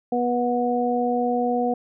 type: harmonic tone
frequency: 243.7 Hz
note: B3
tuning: 23 cents flat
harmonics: 1 / 2 / 3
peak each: -24 / -24 / -24 dBFS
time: 0.12-1.74 s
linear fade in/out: 5 ms
effects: none

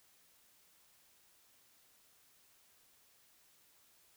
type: silence
effects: white hiss -68 dBFS RMS until 4.16 s

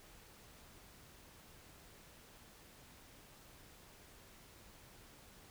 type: silence
effects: pink hiss -60 dBFS RMS until 5.5 s

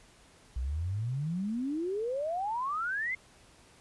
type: exponential sweep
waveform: sine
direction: up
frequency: 58.8 to 2132 Hz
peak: -30 dBFS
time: 0.56-3.15 s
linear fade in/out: 5 ms
effects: pink hiss -59 dBFS RMS until 3.8 s + resampled to 24000 Hz

